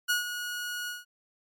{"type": "tone with ADSR envelope", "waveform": "sawtooth", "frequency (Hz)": 1452, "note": "F#6", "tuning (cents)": -33, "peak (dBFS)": -19, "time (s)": [0.08, 1.05], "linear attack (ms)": 23, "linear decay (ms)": 130, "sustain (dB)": -10, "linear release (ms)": 170, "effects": ["MP3 96 kbps"]}